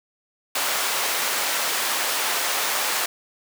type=high-pass noise; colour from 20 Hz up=pink; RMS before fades=-24 dBFS; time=0.55-3.06 s; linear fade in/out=5 ms; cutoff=750 Hz; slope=12 dB/octave; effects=none